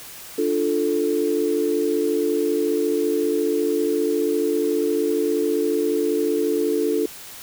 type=chord; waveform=sine; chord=D minor; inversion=none; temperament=equal with one note detuned; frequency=294.5 / 349.2 / 440 Hz; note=D4 / F4 / A4; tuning=+5 / 0 / 0 cents; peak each=-24 / -24 / -21 dBFS; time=0.38-7.06 s; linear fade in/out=5 ms; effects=white hiss -39 dBFS RMS until 7.42 s